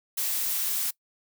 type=noise; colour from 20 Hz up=blue; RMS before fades=-28 dBFS; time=0.17-0.91 s; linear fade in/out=10 ms; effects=noise-tail reverb RT60 0.1 s tail -22 dB re dry